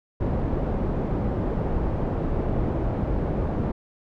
pink low-pass noise, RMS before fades -25 dBFS, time 0.2-3.72 s, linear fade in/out 10 ms, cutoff 590 Hz, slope 12 dB/octave, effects none

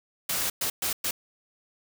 white noise bursts at uneven times, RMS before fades -28 dBFS, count 4, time 0.29-0.5 / 0.61-0.7 / 0.82-0.93 / 1.04-1.11 s, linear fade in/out 5 ms, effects none

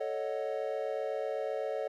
triangle chord, D# half-diminished seventh, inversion second, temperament equal, 440 / 554.4 / 622.3 / 740 Hz, A4 / C#5 / D#5 / F#5, 0 / 0 / 0 / 0 cents, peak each -35 / -34 / -36 / -40 dBFS, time 0-1.88 s, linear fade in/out 10 ms, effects none

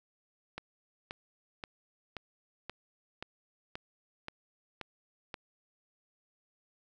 click train, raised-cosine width 0.3 ms, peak -23 dBFS, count 10, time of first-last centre 0.58-5.342 s, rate 1.89 Hz, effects none

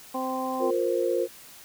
harmonic tone, 260 Hz, C4, 11 cents flat, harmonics 1 / 2 / 3 / 4, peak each -32 / -33 / -32 / -33 dBFS, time 0.14-0.71 s, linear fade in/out 10 ms
sine chord, F suspended fourth, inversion none, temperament equal with one note detuned, 353.1 / 466.2 / 523.3 Hz, F4 / Bb4 / C5, +19 / 0 / 0 cents, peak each -27 dBFS, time 0.59-1.28 s, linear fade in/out 50 ms
effects white hiss -48 dBFS RMS until 1.64 s

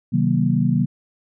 sine chord, C half-diminished seventh, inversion none, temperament just, 130.81 / 156.98 / 188.37 / 235.5 Hz, C3 / Eb3 / Gb3 / Bb3, 0 / +16 / +31 / +18 cents, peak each -21 dBFS, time 0.12-0.86 s, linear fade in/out 20 ms, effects none

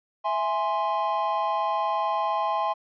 triangle chord, E augmented, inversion none, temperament equal, 659.3 / 830.6 / 1046.5 Hz, E5 / G#5 / B#5, 0 / 0 / 0 cents, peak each -28 / -25 / -25 dBFS, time 0.24-2.74 s, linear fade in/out 20 ms, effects resampled to 11025 Hz

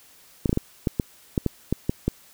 clicks, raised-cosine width 3 ms, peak -8 dBFS, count 11, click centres 0.458 / 0.494 / 0.529 / 0.574 / 0.872 / 0.998 / 1.378 / 1.463 / 1.726 / 1.895 / 2.08 s, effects white hiss -53 dBFS RMS until 2.33 s

